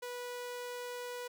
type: tone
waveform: sawtooth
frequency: 490 Hz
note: B4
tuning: 14 cents flat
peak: -36 dBFS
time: 0.02-1.28 s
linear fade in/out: 10 ms
effects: none